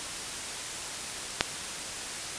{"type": "click", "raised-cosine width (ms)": 0.2, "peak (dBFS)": -3, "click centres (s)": 1.409, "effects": ["white hiss -36 dBFS RMS until 2.38 s", "resampled to 22050 Hz"]}